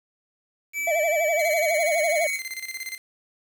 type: tone with pitch glide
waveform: square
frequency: 2307 to 2235 Hz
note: D7 to C#7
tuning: -31 to +14 cents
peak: -26 dBFS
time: 0.73-2.4 s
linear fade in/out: 50 ms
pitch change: -55 cents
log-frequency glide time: 1.12-1.93 s
type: tone with vibrato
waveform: triangle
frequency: 640 Hz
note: D#5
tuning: 49 cents sharp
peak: -19 dBFS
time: 0.87-2.27 s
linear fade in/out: 5 ms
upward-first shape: sine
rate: 12 Hz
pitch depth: 130 cents each way
type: tone with tremolo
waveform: sawtooth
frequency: 2078 Hz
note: C7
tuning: 12 cents flat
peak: -26 dBFS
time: 1.39-2.98 s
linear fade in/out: 5 ms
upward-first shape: square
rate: 17 Hz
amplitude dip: 70%
effects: 8-bit